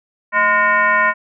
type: tone with frequency modulation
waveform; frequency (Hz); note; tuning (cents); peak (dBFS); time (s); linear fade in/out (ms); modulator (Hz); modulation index
sine; 1435; F6; +47; -11; 0.32-1.14; 50; 404; 1.6
effects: none